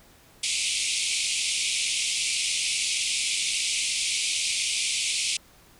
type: band-pass noise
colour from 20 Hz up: pink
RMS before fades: -27 dBFS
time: 0.43-5.37 s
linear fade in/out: 5 ms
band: 2200 to 10000 Hz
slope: 96 dB/octave
effects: pink hiss -55 dBFS RMS until 5.79 s